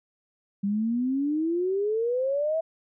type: exponential sweep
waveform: sine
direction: up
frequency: 196 to 659 Hz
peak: -23 dBFS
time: 0.63-2.61 s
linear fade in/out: 10 ms
effects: none